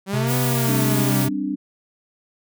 sawtooth linear two-way sweep, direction up then down, 188.7 to 251.1 to 188.7 Hz, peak -20 dBFS, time 0.06-1.27 s, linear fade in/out 50 ms, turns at 0.36 s
square tone, 130 Hz, C3, 11 cents flat, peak -21 dBFS, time 0.13-1.29 s, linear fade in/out 10 ms
blue noise, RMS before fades -27 dBFS, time 0.26-1.29 s, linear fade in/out 50 ms
sine chord, G suspended fourth, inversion none, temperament equal, 196 / 261.6 / 293.7 Hz, G3 / C4 / D4, 0 / 0 / 0 cents, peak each -28 / -27 / -24 dBFS, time 0.67-1.56 s, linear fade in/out 20 ms
effects none

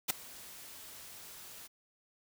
white noise with ADSR envelope, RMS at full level -28 dBFS, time 0.08-1.68 s, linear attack 21 ms, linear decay 10 ms, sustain -22 dB, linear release 22 ms, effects none

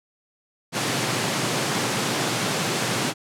pink high-pass noise, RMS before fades -24 dBFS, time 0.72-3.14 s, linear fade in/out 50 ms, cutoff 110 Hz, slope 96 dB/octave, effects low-pass 9000 Hz 12 dB/octave

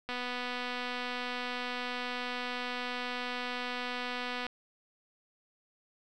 click train, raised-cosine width 0.3 ms, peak -21 dBFS, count 1082, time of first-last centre 0.09-4.467 s, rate 247 Hz, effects none

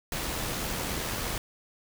pink noise with amplitude modulation, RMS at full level -31 dBFS, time 0.12-1.38 s, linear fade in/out 2 ms, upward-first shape sine, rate 83 Hz, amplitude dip 30%, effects none

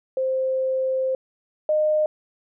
sine tone pair in turn, 523.3 / 612.8 Hz, C5 / D#5, 0 / -27 cents, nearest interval minor third, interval 273 cents, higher second, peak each -20 / -17 dBFS, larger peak second, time 0.17-1.15 / 1.69-2.06 s, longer first, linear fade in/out 2 ms, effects none

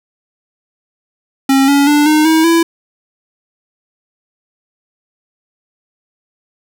square tone with pitch steps, 270.5 / 282 / 294 / 306.4 / 319.5 / 333 Hz, C#4 / C#4 / D4 / D#4 / D#4 / E4, -42 / +30 / +2 / -27 / +46 / +18 cents, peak -8 dBFS, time 1.49-2.63 s, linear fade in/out 5 ms, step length 190 ms, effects none

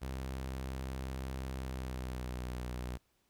sawtooth tone with pitch glide, 65.6 to 61.92 Hz, C2 to B1, +5 to +5 cents, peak -34 dBFS, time 0.01-2.98 s, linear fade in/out 20 ms, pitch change -100 cents, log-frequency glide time 1.52-2.43 s, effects pink hiss -75 dBFS RMS until 3.29 s

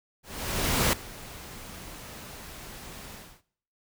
pink noise with ADSR envelope, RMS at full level -23 dBFS, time 0.23-3.42 s, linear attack 700 ms, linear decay 3 ms, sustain -20 dB, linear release 290 ms, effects noise-tail reverb RT60 0.6 s tail -20 dB re dry

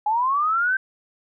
sine linear sweep, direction up, 824 to 1568 Hz, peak -18 dBFS, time 0.06-0.77 s, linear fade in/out 5 ms, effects none

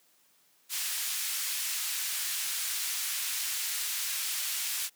white band-pass noise, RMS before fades -33 dBFS, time 0.69-4.9 s, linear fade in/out 50 ms, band 1800 to 14000 Hz, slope 12 dB/octave, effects white hiss -66 dBFS RMS until 4.95 s + high-pass 150 Hz 12 dB/octave

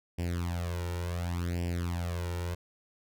sawtooth tone with flanger, 86.9 Hz, F2, 8 cents flat, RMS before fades -33 dBFS, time 0.18-2.55 s, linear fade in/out 10 ms, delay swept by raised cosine 0.38 to 2.18 ms, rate 0.69 Hz, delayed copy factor +0.85, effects none

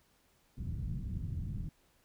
white low-pass noise, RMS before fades -38 dBFS, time 0.57-1.69 s, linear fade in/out 5 ms, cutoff 160 Hz, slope 24 dB/octave, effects pink hiss -70 dBFS RMS until 2.04 s

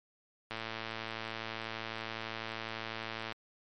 click train, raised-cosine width 0.3 ms, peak -22 dBFS, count 316, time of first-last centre 0.51-3.322 s, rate 112 Hz, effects MP3 48 kbps

